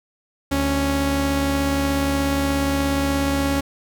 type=tone pair together; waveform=sawtooth; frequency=73.42 / 276.9 Hz; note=D2 / C#4; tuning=0 / -2 cents; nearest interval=octave + major seventh; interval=2298 cents; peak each=-20 / -16 dBFS; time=0.51-3.61 s; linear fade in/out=10 ms; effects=none